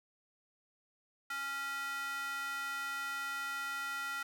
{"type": "tone with high-pass filter", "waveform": "square", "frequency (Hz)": 277.2, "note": "C#4", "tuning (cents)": 0, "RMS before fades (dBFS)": -39, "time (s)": [1.3, 4.23], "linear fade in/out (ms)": 5, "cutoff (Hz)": 1500, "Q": 4.2, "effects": []}